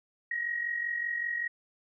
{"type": "tone with amplitude modulation", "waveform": "sine", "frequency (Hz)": 1893, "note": "A#6", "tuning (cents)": 26, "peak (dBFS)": -27, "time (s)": [0.31, 1.48], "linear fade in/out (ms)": 5, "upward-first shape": "sine", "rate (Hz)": 45.2, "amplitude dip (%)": 60, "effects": []}